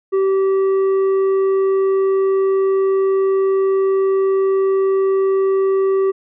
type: tone with tanh clipping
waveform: sine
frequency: 386.3 Hz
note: G4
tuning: 25 cents flat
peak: -14 dBFS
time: 0.12-6.12 s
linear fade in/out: 20 ms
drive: 6 dB
effects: none